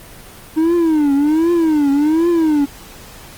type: tone with vibrato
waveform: triangle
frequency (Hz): 310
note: D#4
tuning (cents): -6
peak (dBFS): -9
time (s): 0.56-2.66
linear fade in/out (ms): 20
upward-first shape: triangle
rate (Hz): 1.3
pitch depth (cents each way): 210
effects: pink hiss -38 dBFS RMS until 3.37 s + Opus 24 kbps